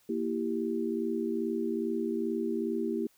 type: chord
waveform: sine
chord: E diminished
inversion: second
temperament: equal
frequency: 233.1 / 329.6 / 392 Hz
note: Bb3 / E4 / G4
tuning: 0 / 0 / 0 cents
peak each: -33 dBFS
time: 0.09-3.07 s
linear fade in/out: 5 ms
effects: white hiss -66 dBFS RMS until 3.17 s